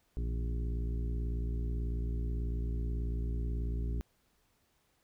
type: harmonic tone with a mistuned harmonic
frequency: 58.27 Hz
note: A#1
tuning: in tune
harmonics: 1 / 2 / 3 / 4 / 5 / 6 / 7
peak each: -32 / -41 / -46 / -48 / -49 / -53 / -51 dBFS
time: 0.17-4.01 s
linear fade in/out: 0 ms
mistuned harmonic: 3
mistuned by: -100 cents
effects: pink hiss -73 dBFS RMS until 5.03 s